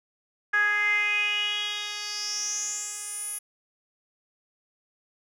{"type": "tone with band-pass filter sweep", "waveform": "10% pulse", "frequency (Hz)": 415.3, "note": "G#4", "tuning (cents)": 0, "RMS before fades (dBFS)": -28, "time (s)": [0.53, 3.39], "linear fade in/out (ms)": 10, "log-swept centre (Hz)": [1600, 11000], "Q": 6.8, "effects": []}